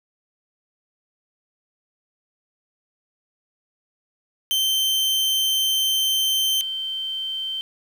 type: tone pair in turn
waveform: 40% pulse / sine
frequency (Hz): 3112 / 3112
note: G7 / G7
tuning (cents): -13 / -13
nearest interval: unison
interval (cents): 0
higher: neither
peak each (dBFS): -18 / -25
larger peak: first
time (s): 4.51-6.61 / 6.61-7.61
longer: first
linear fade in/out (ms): 0
effects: 8-bit